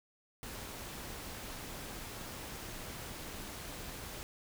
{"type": "noise with amplitude modulation", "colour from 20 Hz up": "pink", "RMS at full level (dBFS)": -43, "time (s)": [0.43, 4.23], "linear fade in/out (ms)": 0, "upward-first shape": "sine", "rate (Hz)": 298, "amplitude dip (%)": 40, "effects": []}